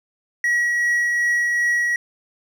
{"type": "tone with tremolo", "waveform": "triangle", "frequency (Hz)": 1916, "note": "A#6", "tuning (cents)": 47, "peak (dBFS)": -14, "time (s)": [0.44, 1.96], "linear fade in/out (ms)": 2, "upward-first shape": "triangle", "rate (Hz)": 2.6, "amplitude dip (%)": 25, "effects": []}